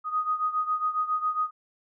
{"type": "beating tone pair", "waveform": "sine", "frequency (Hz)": [1244.5, 1251.8], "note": ["D#6", "D#6"], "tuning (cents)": [0, 10], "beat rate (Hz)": 7.3, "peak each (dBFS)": [-26, -30], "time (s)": [0.04, 1.51], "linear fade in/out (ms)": 50, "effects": []}